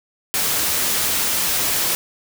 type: noise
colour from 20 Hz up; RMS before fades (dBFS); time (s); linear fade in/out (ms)
white; -20; 0.34-1.95; 0
effects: none